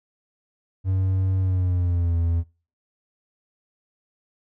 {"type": "tone with pitch glide", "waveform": "triangle", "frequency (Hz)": [94.6, 84.28], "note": ["F#2", "E2"], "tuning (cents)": [39, 39], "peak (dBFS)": -17, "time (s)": [0.84, 2.44], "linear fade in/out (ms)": 50, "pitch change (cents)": -200, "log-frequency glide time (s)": [1.39, 2.16], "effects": ["noise-tail reverb RT60 0.4 s tail -24 dB re dry"]}